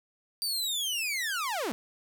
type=linear sweep; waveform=sawtooth; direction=down; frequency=4699 to 195.5 Hz; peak=-26 dBFS; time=0.42-1.72 s; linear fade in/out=0 ms; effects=11-bit